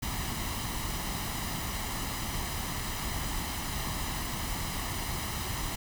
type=noise with comb filter; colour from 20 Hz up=pink; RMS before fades=-34 dBFS; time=0.02-5.76 s; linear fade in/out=10 ms; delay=1 ms; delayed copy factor=+0.55; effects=none